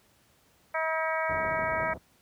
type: harmonic tone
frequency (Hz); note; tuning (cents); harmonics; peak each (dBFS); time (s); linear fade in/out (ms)
320; D#4; +49; 2 / 3 / 4 / 5 / 6 / 7; -31 / -33 / -34 / -35 / -36 / -36; 0.74-1.94; 10
type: low-pass noise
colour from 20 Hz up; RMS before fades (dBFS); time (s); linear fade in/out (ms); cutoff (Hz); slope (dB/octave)
pink; -39; 1.29-1.98; 5; 790; 24
effects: pink hiss -64 dBFS RMS until 2.21 s + high-pass 60 Hz 12 dB/octave